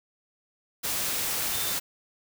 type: tone in noise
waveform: sine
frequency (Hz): 3591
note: A7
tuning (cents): +35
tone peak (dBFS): -37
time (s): 1.51-1.75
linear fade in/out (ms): 20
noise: white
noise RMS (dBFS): -29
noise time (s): 0.83-1.8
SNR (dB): -11
effects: none